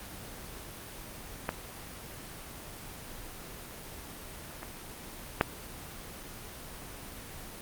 clicks, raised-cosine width 0.5 ms, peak -14 / -24 / -6 dBFS, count 3, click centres 1.491 / 4.631 / 5.411 s, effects pink hiss -44 dBFS RMS until 7.61 s + Opus 24 kbps

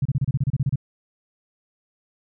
sine tone bursts, 135.2 Hz, C#3, 43 cents flat, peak -17 dBFS, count 12, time 0.02-0.758 s, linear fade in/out 5 ms, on 34 ms, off 30 ms, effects none

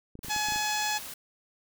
clicks, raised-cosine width 3 ms, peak -30 dBFS, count 8, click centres 0.154 / 0.191 / 0.247 / 0.284 / 0.363 / 0.486 / 0.522 / 0.56 s
white noise, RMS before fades -41 dBFS, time 0.23-1.14 s, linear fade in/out 5 ms
harmonic tone, 847 Hz, G#5, 34 cents sharp, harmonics 1 / 2 / 3 / 4 / 5 / 6 / 7 / 8 / 9, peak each -31 / -34 / -36 / -37 / -38 / -39 / -39 / -40 / -41 dBFS, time 0.29-0.99 s, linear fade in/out 20 ms
effects none

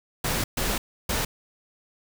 pink noise bursts at uneven times, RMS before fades -26 dBFS, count 3, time 0.24-0.44 / 0.57-0.78 / 1.09-1.25 s, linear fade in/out 5 ms, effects none

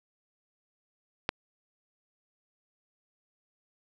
click, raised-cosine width 0.3 ms, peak -10 dBFS, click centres 1.291 s, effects none

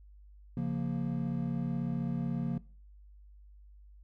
triangle chord, Bb minor, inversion first, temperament equal, 138.59 / 174.61 / 233.1 Hz, Db3 / F3 / Bb3, 0 / 0 / 0 cents, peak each -33 dBFS, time 0.57-2.58 s, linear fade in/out 2 ms, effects noise-tail reverb RT60 0.4 s tail -21 dB re dry + added 50 Hz sine -52 dBFS peak until 4.03 s

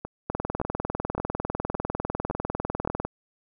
two click trains, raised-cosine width 1 ms, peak -19 / -13 dBFS, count 6 / 56, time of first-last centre 0.05-2.875 / 0.3-3.05 s, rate 1.77 / 20 Hz, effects none

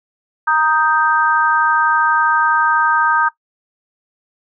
sine chord, Eb major, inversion second, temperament equal, 932.3 / 1244.5 / 1568 Hz, Bb5 / Eb6 / G6, 0 / 0 / 0 cents, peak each -16 dBFS, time 0.47-3.29 s, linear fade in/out 10 ms, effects noise-tail reverb RT60 0.1 s tail -18 dB re dry

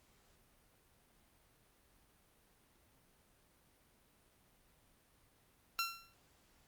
15% pulse tone with exponential decay, 1360 Hz, F6, 46 cents flat, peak -25 dBFS, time 5.79-6.14 s, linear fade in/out 0 ms, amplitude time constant 75 ms, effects pink hiss -70 dBFS RMS until 6.67 s + Opus 48 kbps

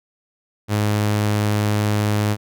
sawtooth tone, 104.8 Hz, G#2, 16 cents sharp, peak -13 dBFS, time 0.68-2.37 s, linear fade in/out 50 ms, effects none

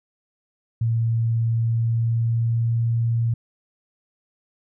sine tone with pitch glide, 114.7 to 116.03 Hz, A#2 to A#2, -28 to -8 cents, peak -18 dBFS, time 0.81-3.34 s, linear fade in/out 5 ms, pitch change +20 cents, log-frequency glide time 1.48-2.84 s, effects none

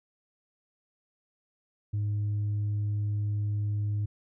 sine tone with tanh clipping, 103.83 Hz, G#2, in tune, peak -27 dBFS, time 1.93-4.06 s, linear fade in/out 10 ms, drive 1 dB, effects none

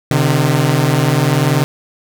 sawtooth tone pair together, 130.81 / 151.32 Hz, C3 / D#3, 0 / -48 cents, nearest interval minor third, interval 252 cents, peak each -10 dBFS, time 0.11-1.64 s, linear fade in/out 0 ms, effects none

